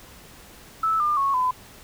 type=tone with pitch steps; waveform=sine; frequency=1310 / 1201.3 / 1101.6 / 1010.1 Hz; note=E6 / D6 / C#6 / B5; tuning=-11 / +39 / -11 / +39 cents; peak=-19 dBFS; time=0.83-1.51 s; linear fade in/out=5 ms; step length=170 ms; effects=pink hiss -47 dBFS RMS until 1.83 s